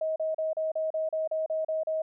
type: tone bursts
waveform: sine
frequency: 633 Hz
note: D#5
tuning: 30 cents sharp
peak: -26 dBFS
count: 11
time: 0.01-2.02 s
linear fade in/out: 5 ms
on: 150 ms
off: 36 ms
effects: none